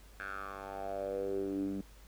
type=tone with band-pass filter sweep; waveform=10% pulse; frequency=98 Hz; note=G2; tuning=in tune; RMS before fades=-38 dBFS; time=0.2-1.81 s; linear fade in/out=0 ms; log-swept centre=1600 to 230 Hz; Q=5.3; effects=added 50 Hz sine -54 dBFS peak until 2.07 s + pink hiss -61 dBFS RMS until 2.07 s